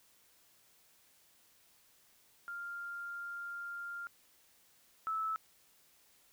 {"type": "tone pair in turn", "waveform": "sine", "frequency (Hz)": [1396.9, 1307.5], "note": ["F6", "E6"], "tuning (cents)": [0, -15], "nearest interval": "minor second", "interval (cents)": 115, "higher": "first", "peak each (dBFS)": [-40, -33], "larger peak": "second", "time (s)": [[2.48, 4.07], [5.07, 5.36]], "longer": "first", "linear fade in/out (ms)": 0, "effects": ["white hiss -67 dBFS RMS until 6.32 s"]}